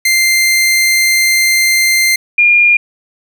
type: tone pair in turn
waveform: sawtooth / sine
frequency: 2090 / 2415 Hz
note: C7 / D7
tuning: -2 / +48 cents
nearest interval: minor third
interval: 250 cents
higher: second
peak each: -5 dBFS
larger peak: neither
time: 0.05-2.16 / 2.38-2.77 s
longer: first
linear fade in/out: 5 ms
effects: none

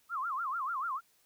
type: tone with vibrato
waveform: sine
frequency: 1201 Hz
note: D6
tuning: 38 cents sharp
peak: -32 dBFS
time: 0.09-1.01 s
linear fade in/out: 50 ms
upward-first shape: sine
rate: 6.8 Hz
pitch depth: 270 cents each way
effects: white hiss -69 dBFS RMS until 1.25 s

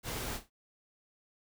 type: noise with echo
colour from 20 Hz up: pink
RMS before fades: -38 dBFS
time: 0.03-0.4 s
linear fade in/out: 50 ms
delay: 34 ms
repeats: 3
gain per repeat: -10 dB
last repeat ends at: 0.502 s
effects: none

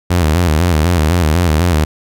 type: tone with vibrato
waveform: sawtooth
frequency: 82.41 Hz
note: E2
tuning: in tune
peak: -6 dBFS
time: 0.1-1.85 s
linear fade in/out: 10 ms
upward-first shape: square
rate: 4 Hz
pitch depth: 120 cents each way
effects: none

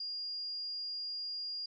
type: tone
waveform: sine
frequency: 4829 Hz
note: D8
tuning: 47 cents sharp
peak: -37 dBFS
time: 0-1.66 s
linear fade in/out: 5 ms
effects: none

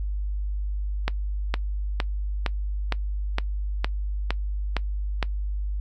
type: click train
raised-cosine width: 0.3 ms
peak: -8 dBFS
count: 10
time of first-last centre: 1.08-5.227 s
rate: 2.17 Hz
effects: noise-tail reverb RT60 0.1 s tail -20 dB re dry + added 50 Hz sine -25 dBFS peak until 5.8 s

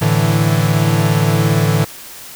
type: chord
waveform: 45% pulse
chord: A suspended fourth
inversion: none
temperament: equal with one note detuned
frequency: 110 / 146.83 / 164.05 Hz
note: A2 / D3 / E3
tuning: 0 / 0 / -8 cents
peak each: -16 dBFS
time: 0.01-1.85 s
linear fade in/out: 10 ms
effects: white hiss -34 dBFS RMS until 2.35 s

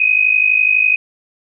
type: tone pair together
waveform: sine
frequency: 2489 / 2541 Hz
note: D#7 / D#7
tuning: 0 / +36 cents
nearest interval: unison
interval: 36 cents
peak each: -13 dBFS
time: 0-0.96 s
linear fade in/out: 5 ms
effects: none

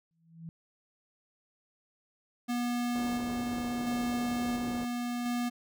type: tone with exponential growth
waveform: sine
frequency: 164.5 Hz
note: E3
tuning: 3 cents flat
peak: -37 dBFS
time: 0.11-0.49 s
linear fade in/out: 0 ms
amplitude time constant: 82 ms
type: tone with tremolo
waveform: square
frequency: 241.9 Hz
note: B3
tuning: 36 cents flat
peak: -30 dBFS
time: 2.48-5.5 s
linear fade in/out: 20 ms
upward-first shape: square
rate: 0.72 Hz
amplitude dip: 25%
type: low-pass noise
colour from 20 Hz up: white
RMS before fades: -43 dBFS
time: 2.95-4.85 s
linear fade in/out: 5 ms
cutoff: 500 Hz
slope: 12 dB/octave
effects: none

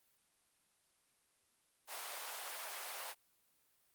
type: high-pass noise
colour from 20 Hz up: pink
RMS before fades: -45 dBFS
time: 1.87-3.15 s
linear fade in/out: 50 ms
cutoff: 630 Hz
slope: 24 dB/octave
effects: white hiss -75 dBFS RMS until 3.94 s + Opus 32 kbps

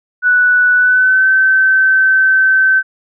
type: tone with pitch glide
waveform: sine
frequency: 1480 to 1539.3 Hz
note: F#6 to G6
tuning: 0 to -32 cents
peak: -7 dBFS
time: 0.22-2.83 s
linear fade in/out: 50 ms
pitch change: +68 cents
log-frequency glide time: 0.75-1.28 s
effects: none

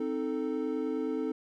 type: chord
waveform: triangle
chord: A diminished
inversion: first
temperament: equal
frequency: 261.6 / 311.1 / 440 Hz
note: C4 / Eb4 / A4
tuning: 0 / 0 / 0 cents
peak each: -32 dBFS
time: 0-1.32 s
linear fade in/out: 5 ms
effects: none

